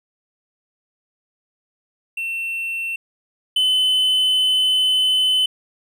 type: tone pair in turn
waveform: triangle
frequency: 2700 / 3031 Hz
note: E7 / F#7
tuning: +41 / +41 cents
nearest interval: major second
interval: 200 cents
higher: second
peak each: -21 / -13 dBFS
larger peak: second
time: 2.17-2.96 / 3.56-5.46 s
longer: second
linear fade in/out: 5 ms
effects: none